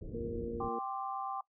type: low-pass noise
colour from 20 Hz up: pink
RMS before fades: -43 dBFS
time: 0.01-0.69 s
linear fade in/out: 5 ms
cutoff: 490 Hz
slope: 48 dB/octave
type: harmonic tone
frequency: 116.54 Hz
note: A#2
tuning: in tune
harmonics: 2 / 3 / 4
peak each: -42 / -43 / -38 dBFS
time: 0.14-0.79 s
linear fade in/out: 5 ms
type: chord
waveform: sine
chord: G suspended fourth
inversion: none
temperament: equal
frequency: 784 / 1046.5 / 1174.7 Hz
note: G5 / C6 / D6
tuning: 0 / 0 / 0 cents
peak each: -38 / -42 / -41 dBFS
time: 0.6-1.41 s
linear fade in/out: 5 ms
effects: noise-tail reverb RT60 0.1 s tail -19 dB re dry